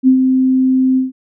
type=tone with ADSR envelope; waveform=sine; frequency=260 Hz; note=C4; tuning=11 cents flat; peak=-4 dBFS; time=0.03-1.12 s; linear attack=45 ms; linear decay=93 ms; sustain=-5 dB; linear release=150 ms; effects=none